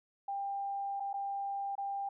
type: tone with dropouts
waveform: sine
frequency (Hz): 795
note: G5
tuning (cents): +24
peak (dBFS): -34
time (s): 0.28-2.09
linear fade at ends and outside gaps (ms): 5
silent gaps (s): 0.999-1.003 / 1.131-1.139 / 1.754-1.779
effects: none